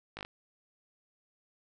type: slowing click train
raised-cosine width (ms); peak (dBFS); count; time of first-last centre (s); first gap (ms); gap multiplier
0.3; -24; 5; 0.17-0.249; 19; 1.03
effects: none